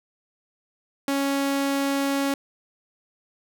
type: tone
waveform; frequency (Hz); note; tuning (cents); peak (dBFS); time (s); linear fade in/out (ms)
sawtooth; 277.2; C#4; 0; -18; 1.08-2.34; 2
effects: none